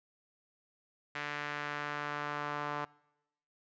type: tone with band-pass filter sweep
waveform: sawtooth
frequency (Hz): 146.9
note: D3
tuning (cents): +1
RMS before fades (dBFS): -38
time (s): 1.15-2.85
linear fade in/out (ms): 5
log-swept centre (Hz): 1900 to 1100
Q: 1.7
effects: noise-tail reverb RT60 0.9 s tail -24 dB re dry + resampled to 16000 Hz